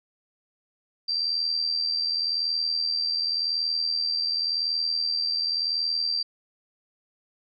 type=tone with amplitude modulation; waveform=sine; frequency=4699 Hz; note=D8; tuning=in tune; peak=-21 dBFS; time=1.08-6.23 s; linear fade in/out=10 ms; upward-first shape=sine; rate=80.9 Hz; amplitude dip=55%; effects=none